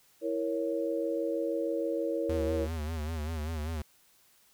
sine chord, A# diminished, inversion second, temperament equal with one note detuned, 329.6 / 468.1 / 554.4 Hz, E4 / A#4 / C#5, 0 / +7 / 0 cents, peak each -33 dBFS, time 0.21-2.68 s, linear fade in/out 50 ms
square tone with vibrato, 78.5 Hz, D#2, 16 cents sharp, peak -33 dBFS, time 2.29-3.82 s, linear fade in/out 5 ms, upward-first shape sine, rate 5.1 Hz, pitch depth 94 cents each way
effects white hiss -64 dBFS RMS until 4.53 s

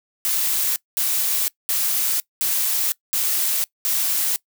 blue noise bursts, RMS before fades -21 dBFS, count 6, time 0.25-4.36 s, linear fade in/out 0 ms, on 510 ms, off 210 ms, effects noise-tail reverb RT60 0.1 s tail -22 dB re dry

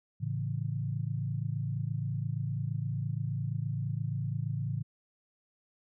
sine chord, A major, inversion none, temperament equal, 110 / 138.59 / 164.81 Hz, A2 / C#3 / E3, 0 / 0 / 0 cents, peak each -34 / -34 / -38 dBFS, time 0.2-4.83 s, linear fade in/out 20 ms, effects none

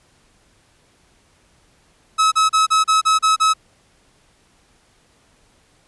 45% pulse tone bursts, 1287 Hz, E6, 42 cents flat, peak -12 dBFS, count 8, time 2.18-3.538 s, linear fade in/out 20 ms, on 140 ms, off 34 ms, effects pink hiss -57 dBFS RMS until 5.87 s + resampled to 24000 Hz

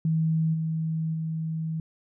sine tone with level steps, 160.4 Hz, E3, 47 cents flat, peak -21 / -25 / -27 dBFS, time 0.05-1.8 s, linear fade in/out 2 ms, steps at 0.53 / 1.13 s, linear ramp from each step 20 ms, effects none

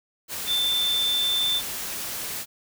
sine tone in noise, 3545 Hz, A7, 12 cents sharp, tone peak -21 dBFS, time 0.46-1.62 s, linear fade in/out 50 ms, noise white, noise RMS -32 dBFS, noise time 0.28-2.46 s, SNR +8 dB, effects none

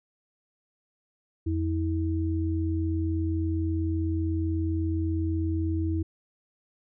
sine tone pair together, 86 / 322.4 Hz, F2 / E4, -26 / -38 cents, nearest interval octave + major seventh, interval 2288 cents, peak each -26 / -29 dBFS, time 1.46-6.03 s, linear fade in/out 10 ms, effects none

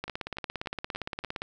two click trains, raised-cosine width 0.3 ms, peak -17 / -23 dBFS, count 25 / 5, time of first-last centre 0.04-1.419 / 0.08-1.239 s, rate 17.4 / 3.45 Hz, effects none

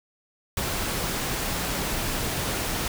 pink noise, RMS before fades -28 dBFS, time 0.57-2.88 s, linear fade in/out 2 ms, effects none

